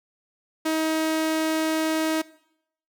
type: tone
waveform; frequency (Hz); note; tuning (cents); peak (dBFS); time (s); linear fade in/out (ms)
sawtooth; 317; D#4; +32; -18; 0.65-2.22; 10
effects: noise-tail reverb RT60 0.7 s tail -19 dB re dry